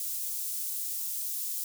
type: high-pass noise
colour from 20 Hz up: white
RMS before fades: -34 dBFS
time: 0-1.64 s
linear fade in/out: 2 ms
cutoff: 7600 Hz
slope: 12 dB/octave
effects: none